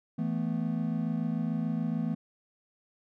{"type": "chord", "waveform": "triangle", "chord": "E suspended fourth", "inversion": "none", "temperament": "equal", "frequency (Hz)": [164.81, 220, 246.9], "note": ["E3", "A3", "B3"], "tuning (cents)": [0, 0, 0], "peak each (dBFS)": [-30, -30, -32], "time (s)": [0.18, 2.15], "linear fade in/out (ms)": 10, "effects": []}